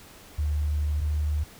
sine tone pair in turn, 74.6 / 75.25 Hz, D2 / D2, +28 / +43 cents, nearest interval unison, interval 15 cents, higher second, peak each -23 dBFS, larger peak neither, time 0.38-1.01 / 1.01-1.44 s, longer first, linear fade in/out 10 ms, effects pink hiss -49 dBFS RMS until 1.59 s

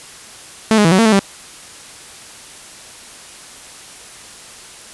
sawtooth tone with pitch steps, 220.3 / 208.2 / 164.2 / 187.8 / 227.6 / 218.4 / 196.7 Hz, A3 / G#3 / E3 / F#3 / A#3 / A3 / G3, +2 / +5 / -6 / +26 / -41 / -13 / +6 cents, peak -5 dBFS, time 0.71-1.193 s, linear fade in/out 0 ms, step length 69 ms, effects white hiss -37 dBFS RMS until 4.93 s + resampled to 24000 Hz

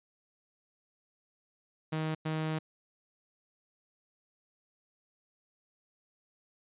sawtooth tone bursts at uneven times, 157.2 Hz, D#3, 18 cents sharp, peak -27 dBFS, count 2, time 1.92-2.15 / 2.25-2.59 s, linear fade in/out 10 ms, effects resampled to 8000 Hz

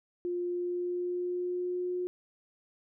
sine tone with pitch glide, 352.7 to 359.9 Hz, F4 to F#4, +17 to -48 cents, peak -30 dBFS, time 0.25-2.07 s, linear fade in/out 0 ms, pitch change +35 cents, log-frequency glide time 0.45-1.9 s, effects none

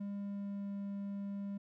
triangle tone with pitch glide, 201.2 to 199.81 Hz, G3 to G3, +45 to +33 cents, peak -36 dBFS, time 0-1.58 s, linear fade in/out 10 ms, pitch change -12 cents, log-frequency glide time 0.12-0.77 s, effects none

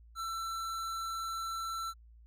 sine tone with hard clipping, 1339 Hz, E6, 27 cents sharp, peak -37 dBFS, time 0.15-1.94 s, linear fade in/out 50 ms, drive 17 dB, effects added 57 Hz sine -54 dBFS peak until 2.26 s

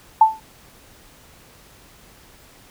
sine tone with exponential decay, 880 Hz, A5, in tune, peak -4 dBFS, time 0.21-0.4 s, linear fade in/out 5 ms, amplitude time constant 40 ms, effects pink hiss -49 dBFS RMS until 2.7 s

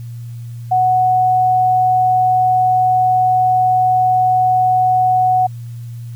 sine tone, 740 Hz, F#5, in tune, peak -10 dBFS, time 0.71-5.47 s, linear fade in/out 10 ms, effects added 118 Hz sine -26 dBFS peak until 6.15 s + white hiss -51 dBFS RMS until 6.15 s

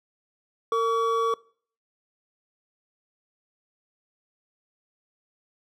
triangle tone pair together, 456.8 / 1135.9 Hz, A#4 / C#6, -35 / +42 cents, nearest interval octave + major third, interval 1577 cents, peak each -22 dBFS, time 0.72-1.34 s, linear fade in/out 2 ms, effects noise-tail reverb RT60 0.5 s tail -23 dB re dry

